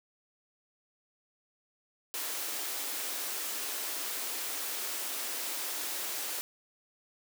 white high-pass noise, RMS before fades -36 dBFS, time 2.14-6.41 s, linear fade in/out 0 ms, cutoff 260 Hz, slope 48 dB/octave, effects none

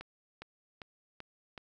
accelerating click train, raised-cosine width 0.3 ms, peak -28 dBFS, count 5, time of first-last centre 0.01-1.578 s, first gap 410 ms, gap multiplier 0.97, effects none

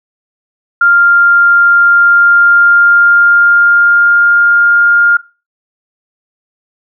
sine tone with pitch glide, 1396.9 to 1409.1 Hz, F6 to F6, 0 to +15 cents, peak -4 dBFS, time 0.81-5.17 s, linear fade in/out 5 ms, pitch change +15 cents, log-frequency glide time 1.73-4.89 s, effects noise-tail reverb RT60 0.3 s tail -19 dB re dry

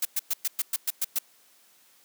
blue noise bursts, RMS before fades -26 dBFS, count 9, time 0.02-1.188 s, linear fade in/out 5 ms, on 32 ms, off 110 ms, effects white hiss -60 dBFS RMS until 2.04 s + high-pass 200 Hz 12 dB/octave

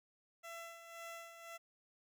15% pulse tone with tremolo, 671 Hz, E5, 31 cents sharp, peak -40 dBFS, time 0.43-1.58 s, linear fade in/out 20 ms, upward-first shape sine, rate 1.9 Hz, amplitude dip 60%, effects none

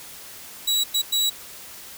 sawtooth tone bursts at uneven times, 3897 Hz, B7, 24 cents flat, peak -16 dBFS, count 3, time 0.67-0.84 / 0.94-1.02 / 1.12-1.3 s, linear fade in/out 10 ms, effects white hiss -41 dBFS RMS until 1.97 s

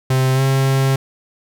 45% pulse tone with pitch glide, 130.81 to 134.49 Hz, C3 to C3, 0 to +48 cents, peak -13 dBFS, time 0.1-0.96 s, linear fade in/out 5 ms, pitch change +48 cents, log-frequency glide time 0.34-0.41 s, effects none

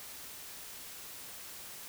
silence, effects white hiss -47 dBFS RMS until 1.88 s

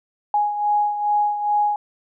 sine beating tone pair, 830.6 / 833 Hz, G#5 / G#5, 0 / +5 cents, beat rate 2.4 Hz, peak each -18 / -25 dBFS, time 0.34-1.76 s, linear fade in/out 2 ms, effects none

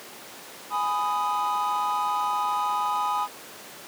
triangle chord, G# minor, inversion none, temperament just, 830.6 / 996.7 / 1245.9 Hz, G#5 / B5 / D#6, 0 / +16 / +2 cents, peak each -26 dBFS, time 0.7-3.28 s, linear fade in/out 50 ms, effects pink hiss -42 dBFS RMS until 3.87 s + high-pass 300 Hz 12 dB/octave

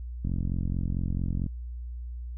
click train, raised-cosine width 5 ms, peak -18 dBFS, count 55, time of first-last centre 0.25-1.463 s, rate 44.5 Hz, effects added 60 Hz sine -34 dBFS peak until 2.37 s

